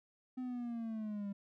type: linear sweep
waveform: triangle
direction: down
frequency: 256.6 to 197.3 Hz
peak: -36 dBFS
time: 0.37-1.33 s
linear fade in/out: 10 ms
effects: none